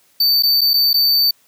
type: tone with dropouts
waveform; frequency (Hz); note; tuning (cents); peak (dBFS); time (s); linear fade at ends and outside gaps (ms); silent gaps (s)
square; 4571; D8; -48; -12; 0.2-1.31; 5; 0.425-0.433 / 0.61-0.614 / 0.735-0.739 / 0.932-0.941
effects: white hiss -56 dBFS RMS until 1.47 s + high-pass 100 Hz 12 dB/octave